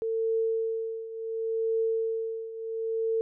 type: tone with tremolo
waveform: sine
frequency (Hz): 450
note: A4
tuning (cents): +39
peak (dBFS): -23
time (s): 0.02-3.21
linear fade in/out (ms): 0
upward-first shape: triangle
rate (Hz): 0.7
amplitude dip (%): 80
effects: none